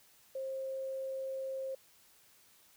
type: tone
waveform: sine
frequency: 532 Hz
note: C5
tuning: 29 cents sharp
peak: -36 dBFS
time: 0.35-1.75 s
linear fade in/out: 5 ms
effects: white hiss -64 dBFS RMS until 2.76 s